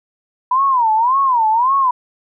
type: tone with vibrato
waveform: sine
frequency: 978 Hz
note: B5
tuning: 17 cents flat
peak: -11 dBFS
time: 0.51-1.91 s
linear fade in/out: 5 ms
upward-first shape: sine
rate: 1.8 Hz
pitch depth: 210 cents each way
effects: none